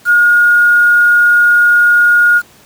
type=tone with quantisation; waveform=sine; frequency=1432 Hz; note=F6; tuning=43 cents sharp; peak=-5 dBFS; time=0.05-2.42 s; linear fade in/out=50 ms; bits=5; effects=pink hiss -43 dBFS RMS until 2.65 s + high-pass 100 Hz 12 dB/octave